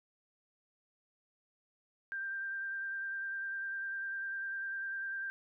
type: tone with vibrato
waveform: sine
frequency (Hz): 1580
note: G6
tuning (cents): +13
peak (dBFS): -36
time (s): 2.12-5.3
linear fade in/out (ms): 0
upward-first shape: sine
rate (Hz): 10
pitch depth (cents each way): 18
effects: none